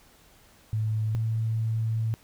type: tone pair in turn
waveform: sine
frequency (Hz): 109 / 111.87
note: A2 / A2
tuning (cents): -16 / +29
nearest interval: unison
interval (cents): 45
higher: second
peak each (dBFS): -24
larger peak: neither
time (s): 0.73-1.15 / 1.15-2.14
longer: second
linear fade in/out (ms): 0
effects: pink hiss -57 dBFS RMS until 2.23 s